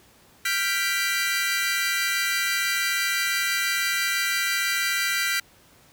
sawtooth chord, G dominant seventh, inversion third, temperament equal with one note detuned, 1390.5 / 1568 / 1975.5 / 2349 Hz, F6 / G6 / B6 / D7, -8 / 0 / 0 / 0 cents, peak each -26 / -25 / -23 / -26 dBFS, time 0.45-5.4 s, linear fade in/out 5 ms, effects pink hiss -55 dBFS RMS until 5.92 s + high-pass 60 Hz 12 dB/octave

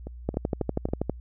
two click trains, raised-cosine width 2 ms, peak -12 / -23 dBFS, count 11 / 4, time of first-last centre 0.29-1.096 / 0.07-0.887 s, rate 12.4 / 3.67 Hz, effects added 60 Hz sine -39 dBFS peak until 1.2 s

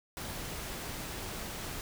pink noise, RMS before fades -40 dBFS, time 0.17-1.81 s, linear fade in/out 0 ms, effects none

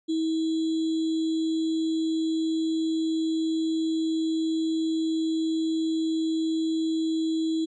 sine tone with sample-and-hold, 321.5 Hz, E4, 43 cents flat, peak -23 dBFS, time 0.08-7.66 s, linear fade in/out 20 ms, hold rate 3675 Hz, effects resampled to 16000 Hz

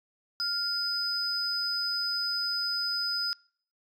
sine tone pair together, 1396.9 / 5007 Hz, F6 / D#8, 0 / +10 cents, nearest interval octave + minor seventh, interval 2210 cents, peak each -34 / -27 dBFS, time 0.4-3.33 s, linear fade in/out 0 ms, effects noise-tail reverb RT60 0.5 s tail -24 dB re dry + tanh soft clip ceiling -22 dBFS

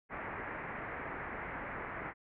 white low-pass noise, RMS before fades -42 dBFS, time 0.09-2.14 s, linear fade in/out 50 ms, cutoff 2100 Hz, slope 48 dB/octave, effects none

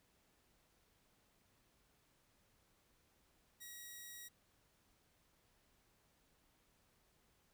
5% pulse tone, 1908 Hz, A#6, 40 cents sharp, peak -40 dBFS, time 3.6-4.29 s, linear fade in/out 20 ms, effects pink hiss -75 dBFS RMS until 7.53 s

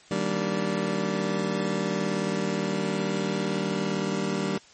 25% pulse chord, Eb major seventh, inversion none, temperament just, 155.56 / 194.45 / 233.3 / 291.7 Hz, Eb3 / G3 / Bb3 / D4, 0 / -14 / +2 / -12 cents, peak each -29 / -24 / -30 / -30 dBFS, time 0.11-4.58 s, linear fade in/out 2 ms, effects white hiss -53 dBFS RMS until 4.73 s + MP3 32 kbps

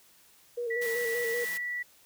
sine tone with vibrato, 469.5 Hz, A#4, 12 cents sharp, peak -30 dBFS, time 0.57-1.45 s, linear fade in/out 10 ms, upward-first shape square, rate 5.2 Hz, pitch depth 40 cents each way
sine tone, 1950 Hz, B6, 23 cents flat, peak -31 dBFS, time 0.7-1.83 s, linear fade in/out 10 ms
white high-pass noise, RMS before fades -41 dBFS, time 0.81-1.58 s, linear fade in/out 10 ms, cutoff 120 Hz, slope 96 dB/octave
effects white hiss -60 dBFS RMS until 2.05 s

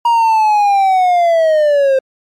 triangle linear sweep, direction down, 948 to 523.3 Hz, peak -6 dBFS, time 0.05-1.99 s, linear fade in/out 5 ms, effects MP3 64 kbps

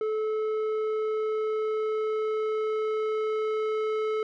square tone with low-pass filter sweep, 433.3 Hz, A4, 27 cents flat, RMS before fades -28 dBFS, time 0.01-4.23 s, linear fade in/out 2 ms, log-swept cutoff 1100 to 2000 Hz, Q 0.72, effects none

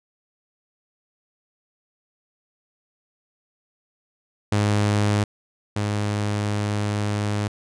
sawtooth tone pair in turn, 103.83 / 103.83 Hz, G#2 / G#2, 0 / 0 cents, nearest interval unison, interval 0 cents, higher neither, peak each -14 / -18 dBFS, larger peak first, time 4.52-5.24 / 5.76-7.48 s, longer second, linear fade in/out 5 ms, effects resampled to 22050 Hz

